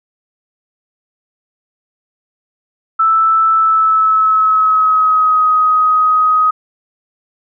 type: tone with pitch glide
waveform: sine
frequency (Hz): 1318.5 to 1257.5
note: E6 to D#6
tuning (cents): 0 to +18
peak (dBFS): -8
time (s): 2.99-6.51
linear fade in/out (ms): 10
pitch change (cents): -82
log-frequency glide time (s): 3.53-5.46
effects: none

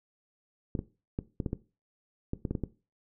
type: clicks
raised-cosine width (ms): 3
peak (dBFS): -18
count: 11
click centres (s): 0.752 / 0.791 / 1.189 / 1.402 / 1.462 / 1.531 / 2.334 / 2.452 / 2.51 / 2.552 / 2.637
effects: noise-tail reverb RT60 0.3 s tail -17 dB re dry

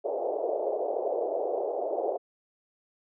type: band-pass noise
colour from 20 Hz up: white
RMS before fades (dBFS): -30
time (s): 0.04-2.18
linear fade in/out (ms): 20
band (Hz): 380 to 700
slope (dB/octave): 48
effects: none

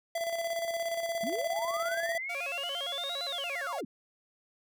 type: tone with tremolo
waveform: square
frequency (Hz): 671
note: E5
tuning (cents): +31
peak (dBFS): -30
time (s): 0.15-2.18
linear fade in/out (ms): 5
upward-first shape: square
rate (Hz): 17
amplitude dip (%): 45
type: linear two-way sweep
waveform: sine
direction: up then down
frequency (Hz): 185 to 4069 to 185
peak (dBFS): -34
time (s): 1.23-3.85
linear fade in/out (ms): 5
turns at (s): 3.26
type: tone with vibrato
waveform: sawtooth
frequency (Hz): 622.3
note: D#5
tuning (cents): 0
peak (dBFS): -34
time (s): 2.29-3.81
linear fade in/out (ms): 10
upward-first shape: square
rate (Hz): 8.7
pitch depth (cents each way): 200
effects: none

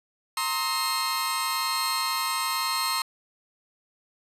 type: tone cluster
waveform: sawtooth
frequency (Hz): 926 / 1057 / 1278 / 4227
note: A#5 / C6 / D#6 / C8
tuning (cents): -12 / +17 / +46 / +17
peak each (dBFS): -29 / -26 / -28 / -27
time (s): 0.37-3.02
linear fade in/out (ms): 2
effects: resampled to 32000 Hz

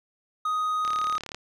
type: tone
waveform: triangle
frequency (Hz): 1249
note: D#6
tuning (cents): +6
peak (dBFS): -22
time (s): 0.45-1.18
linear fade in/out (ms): 5
type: click train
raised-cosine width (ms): 0.2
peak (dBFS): -19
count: 19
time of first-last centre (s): 0.85-1.346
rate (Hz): 36.3
effects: none

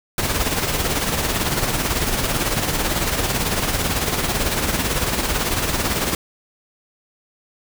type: noise with tremolo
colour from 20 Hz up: pink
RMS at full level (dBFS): -19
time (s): 0.18-6.15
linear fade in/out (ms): 2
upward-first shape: sine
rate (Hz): 18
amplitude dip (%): 50
effects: none

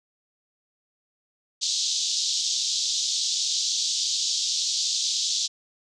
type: band-pass noise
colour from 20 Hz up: pink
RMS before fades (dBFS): -26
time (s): 1.61-5.48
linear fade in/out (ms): 20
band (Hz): 3500 to 7000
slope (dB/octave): 48
effects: none

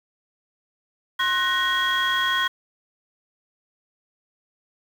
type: tone cluster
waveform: sine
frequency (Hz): 1065 / 1490 / 1872 / 3289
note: C6 / F#6 / A#6 / G#7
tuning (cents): +30 / +12 / +7 / -18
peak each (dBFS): -24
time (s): 1.19-2.48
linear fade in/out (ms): 10
effects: tanh soft clip ceiling -14 dBFS + 7-bit

